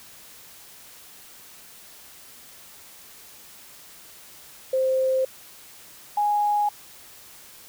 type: tone pair in turn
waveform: sine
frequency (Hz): 523.3 / 829.1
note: C5 / G#5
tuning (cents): 0 / -3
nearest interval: minor sixth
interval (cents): 797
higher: second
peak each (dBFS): -19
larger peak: neither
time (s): 4.73-5.25 / 6.17-6.69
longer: neither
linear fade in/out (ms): 5
effects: white hiss -47 dBFS RMS until 7.68 s